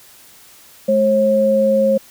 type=tone pair together; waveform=sine; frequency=212.6 / 540 Hz; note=G#3 / C#5; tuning=+41 / -45 cents; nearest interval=octave + major third; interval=1614 cents; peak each=-18 / -12 dBFS; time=0.88-1.98 s; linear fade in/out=10 ms; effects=white hiss -45 dBFS RMS until 2.1 s